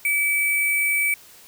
sine tone with sample-and-hold, 2300 Hz, D7, 37 cents flat, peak -18 dBFS, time 0.05-1.14 s, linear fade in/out 2 ms, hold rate 11025 Hz, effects white hiss -48 dBFS RMS until 1.47 s

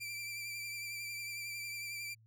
sawtooth tone with vibrato, 2349 Hz, D7, in tune, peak -37 dBFS, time 0-2.15 s, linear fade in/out 20 ms, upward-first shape triangle, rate 11 Hz, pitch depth 34 cents each way, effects added 111 Hz sine -61 dBFS peak until 2.26 s

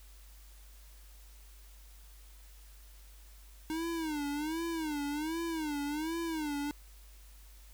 square tone with vibrato, 310 Hz, D#4, 6 cents flat, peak -34 dBFS, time 3.7-6.71 s, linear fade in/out 0 ms, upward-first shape sine, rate 1.3 Hz, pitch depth 140 cents each way, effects added 50 Hz sine -52 dBFS peak until 7.73 s + white hiss -61 dBFS RMS until 7.73 s

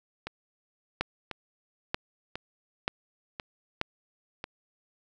two click trains, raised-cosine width 0.3 ms, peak -19 / -11 dBFS, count 5 / 4, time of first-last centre 0.27-4.441 / 1.01-3.814 s, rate 0.959 / 1.07 Hz, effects none

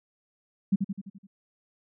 sine tone with echo, 195.9 Hz, G3, 1 cent flat, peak -18 dBFS, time 0.72-0.76 s, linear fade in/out 10 ms, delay 85 ms, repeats 6, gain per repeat -5 dB, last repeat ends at 1.27 s, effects none

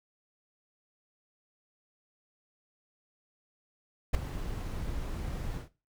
brown noise with ADSR envelope, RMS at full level -20 dBFS, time 4.13-5.69 s, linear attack 18 ms, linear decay 5 ms, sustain -16 dB, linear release 130 ms, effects noise-tail reverb RT60 0.3 s tail -17 dB re dry

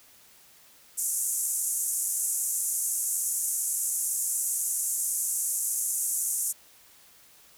white band-pass noise, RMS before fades -29 dBFS, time 0.97-6.53 s, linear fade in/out 20 ms, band 6600 to 12000 Hz, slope 48 dB/octave, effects white hiss -56 dBFS RMS until 7.57 s

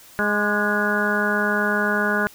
harmonic tone with a mistuned harmonic, 207.7 Hz, G#3, in tune, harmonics 1 / 2 / 3 / 4 / 5 / 6 / 7 / 8, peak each -25 / -27 / -28 / -32 / -30 / -32 / -22 / -27 dBFS, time 0.19-2.27 s, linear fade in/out 0 ms, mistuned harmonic 6, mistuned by -64 cents, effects white hiss -47 dBFS RMS until 2.34 s

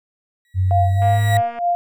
35% pulse tone with exponential growth, 1923 Hz, B6, 47 cents flat, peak -20 dBFS, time 0.45-1.37 s, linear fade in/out 1 ms, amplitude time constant 200 ms
sine tone with pitch glide, 93.2 to 104.61 Hz, F#2 to G#2, +13 to +13 cents, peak -14 dBFS, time 0.54-1.42 s, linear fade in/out 50 ms, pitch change +200 cents, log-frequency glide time 0.85-1.19 s
sine tone with tremolo, 698.5 Hz, F5, in tune, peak -14 dBFS, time 0.71-1.75 s, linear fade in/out 0 ms, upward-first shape sine, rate 3.3 Hz, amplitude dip 90%
click train, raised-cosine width 0.5 ms, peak -22 dBFS, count 135, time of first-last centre 1.02-1.588 s, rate 236 Hz
effects none

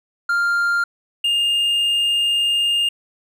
triangle tone pair in turn, 1396.9 / 2821 Hz, F6 / F7, 0 / +17 cents, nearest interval octave, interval 1217 cents, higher second, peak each -14 dBFS, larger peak neither, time 0.29-0.84 / 1.24-2.89 s, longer second, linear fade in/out 5 ms, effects none

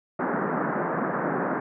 pink band-pass noise, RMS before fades -27 dBFS, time 0.19-1.6 s, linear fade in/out 5 ms, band 160 to 1700 Hz, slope 48 dB/octave, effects none

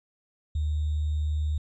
sine tone with sample-and-hold, 75.9 Hz, D#2, 42 cents flat, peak -24 dBFS, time 0.55-1.58 s, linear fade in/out 5 ms, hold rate 3675 Hz, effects resampled to 16000 Hz

